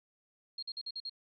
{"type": "tone bursts", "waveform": "sine", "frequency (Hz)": 4245, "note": "C8", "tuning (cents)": 24, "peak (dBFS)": -37, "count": 6, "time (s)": [0.58, 1.096], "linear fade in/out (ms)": 5, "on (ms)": 46, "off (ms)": 48, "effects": []}